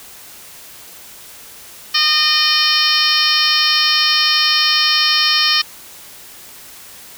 harmonic tone with a mistuned harmonic, 612 Hz, D#5, 29 cents flat, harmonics 2 / 3 / 4 / 5 / 6 / 7 / 8 / 9, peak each -22 / -21 / -22 / -18 / -23 / -19 / -20 / -18 dBFS, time 1.94-5.62 s, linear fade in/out 10 ms, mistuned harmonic 9, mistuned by -20 cents, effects white hiss -38 dBFS RMS until 7.17 s

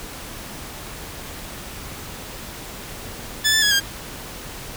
15% pulse tone with pitch steps, 1738 / 1760 / 1676 / 1608 Hz, A6 / A6 / G#6 / G6, -22 / 0 / +15 / +44 cents, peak -9 dBFS, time 3.44-3.804 s, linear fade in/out 20 ms, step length 91 ms, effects pink hiss -35 dBFS RMS until 4.76 s

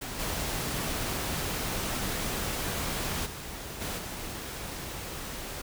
pink noise with level steps, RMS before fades -37 / -32 / -40 / -34 / -38 dBFS, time 0.01-5.62 s, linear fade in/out 10 ms, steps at 0.18 / 3.25 / 3.8 / 3.97 s, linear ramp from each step 20 ms, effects none

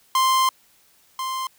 45% pulse tone pair in turn, 1046.5 / 1046.5 Hz, C6 / C6, 0 / 0 cents, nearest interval unison, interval 0 cents, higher neither, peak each -16 / -25 dBFS, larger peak first, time 0.15-0.49 / 1.19-1.47 s, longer first, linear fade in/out 2 ms, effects white hiss -58 dBFS RMS until 1.58 s

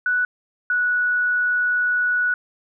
sine tone pair in turn, 1480 / 1470.6 Hz, F#6 / F#6, 0 / -11 cents, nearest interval unison, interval 11 cents, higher first, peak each -17 dBFS, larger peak neither, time 0.06-0.25 / 0.7-2.34 s, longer second, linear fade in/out 2 ms, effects none

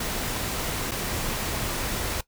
pink noise with dropouts, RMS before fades -29 dBFS, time 0-2.21 s, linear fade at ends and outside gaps 5 ms, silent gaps 0.912-0.916 s, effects noise-tail reverb RT60 0.1 s tail -18 dB re dry

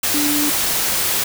sine tone in noise, 293.7 Hz, D4, in tune, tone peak -19 dBFS, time 0.14-0.5 s, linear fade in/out 5 ms, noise white, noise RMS -19 dBFS, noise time 0.03-1.24 s, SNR -3 dB, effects none

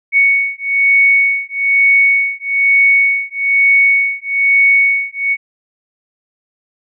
sine beating tone pair, 2223 / 2224.1 Hz, C#7 / C#7, +4 / +5 cents, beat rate 1.1 Hz, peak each -12 dBFS, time 0.12-5.37 s, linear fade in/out 50 ms, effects none

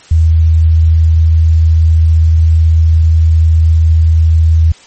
sine tone, 80.6 Hz, E2, 38 cents flat, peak -4 dBFS, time 0.11-4.72 s, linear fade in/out 5 ms, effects white hiss -39 dBFS RMS until 4.86 s + MP3 32 kbps

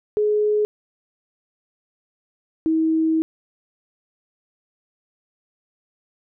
sine tone pair in turn, 421.3 / 320.2 Hz, G#4 / D#4, +25 / +50 cents, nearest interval perfect fourth, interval 475 cents, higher first, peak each -16 dBFS, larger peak neither, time 0.17-0.65 / 2.66-3.22 s, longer second, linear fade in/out 0 ms, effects none

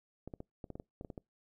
clicks, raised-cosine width 2 ms, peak -30 dBFS, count 11, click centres 0.276 / 0.338 / 0.404 / 0.642 / 0.703 / 0.755 / 0.799 / 1.011 / 1.048 / 1.102 / 1.178 s, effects noise-tail reverb RT60 0.2 s tail -26 dB re dry

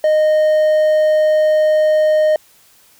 triangle tone, 617 Hz, D#5, 15 cents flat, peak -8 dBFS, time 0.04-2.36 s, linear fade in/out 2 ms, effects white hiss -50 dBFS RMS until 2.99 s

